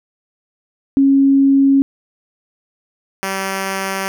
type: tone pair in turn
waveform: sine / 5% pulse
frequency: 274.1 / 193.04 Hz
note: C#4 / G3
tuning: -19 / -26 cents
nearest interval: tritone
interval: 607 cents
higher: first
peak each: -8 / -8 dBFS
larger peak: neither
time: 0.97-1.82 / 3.23-4.08 s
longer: neither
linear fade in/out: 0 ms
effects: none